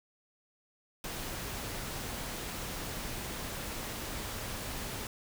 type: noise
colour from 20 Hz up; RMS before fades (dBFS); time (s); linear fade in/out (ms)
pink; -39; 1.04-5.07; 2
effects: none